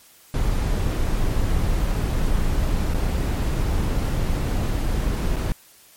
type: noise with dropouts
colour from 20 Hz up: brown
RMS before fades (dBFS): -21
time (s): 0.34-5.52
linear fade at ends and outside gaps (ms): 1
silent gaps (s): 2.937-2.945 / 5.36-5.365
effects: white hiss -51 dBFS RMS until 5.96 s + MP3 64 kbps